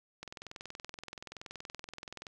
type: click train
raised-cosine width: 0.2 ms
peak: -26 dBFS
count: 44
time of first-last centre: 0.23-2.268 s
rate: 21.1 Hz
effects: none